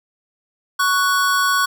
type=tone pair together; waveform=square; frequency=1116.8 / 1480 Hz; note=C#6 / F#6; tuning=+13 / 0 cents; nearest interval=perfect fourth; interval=487 cents; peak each=-18 / -19 dBFS; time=0.79-1.66 s; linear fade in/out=10 ms; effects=none